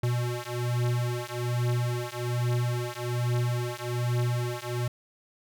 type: beating tone pair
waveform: square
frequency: 120.8 / 122 Hz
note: B2 / B2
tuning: -38 / -21 cents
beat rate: 1.2 Hz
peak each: -30 dBFS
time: 0.03-4.88 s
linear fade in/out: 5 ms
effects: none